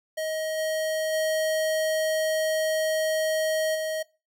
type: tone with level steps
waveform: square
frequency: 630 Hz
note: D#5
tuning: 21 cents sharp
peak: -28 / -26 / -24 / -28 dBFS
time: 0.17-4.03 s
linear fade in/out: 10 ms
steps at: 0.57 / 1.12 / 3.74 s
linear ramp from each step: 20 ms
effects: noise-tail reverb RT60 0.3 s tail -22 dB re dry